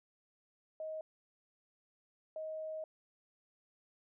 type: tone bursts at uneven times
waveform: sine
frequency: 629 Hz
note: D#5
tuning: 19 cents sharp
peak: -39 dBFS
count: 2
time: 0.8-1.01 / 2.36-2.84 s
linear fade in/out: 2 ms
effects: none